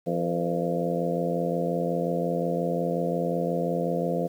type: harmonic tone with a mistuned harmonic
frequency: 85.6 Hz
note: F2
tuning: 34 cents flat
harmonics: 2 / 3 / 4 / 5 / 6 / 7 / 8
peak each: -29 / -34 / -34 / -33 / -29 / -35 / -33 dBFS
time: 0.06-4.28 s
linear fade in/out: 20 ms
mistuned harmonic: 5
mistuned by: +71 cents
effects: 9-bit